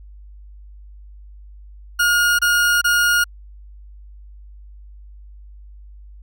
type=tone bursts; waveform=40% pulse; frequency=1430 Hz; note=F6; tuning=41 cents sharp; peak=-13 dBFS; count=3; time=1.99-3.242 s; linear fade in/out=10 ms; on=400 ms; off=26 ms; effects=added 50 Hz sine -38 dBFS peak until 6.22 s